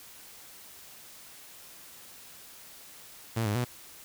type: tone with pitch steps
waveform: sawtooth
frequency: 113.8 / 104 / 122.5 Hz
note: A#2 / G#2 / B2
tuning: -41 / +3 / -14 cents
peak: -23 dBFS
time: 3.36-3.648 s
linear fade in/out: 10 ms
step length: 96 ms
effects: white hiss -50 dBFS RMS until 4.04 s